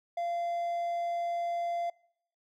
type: tone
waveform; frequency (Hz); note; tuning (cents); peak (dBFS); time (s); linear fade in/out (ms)
triangle; 689; F5; -24; -28; 0.17-1.9; 5
effects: noise-tail reverb RT60 0.7 s tail -24 dB re dry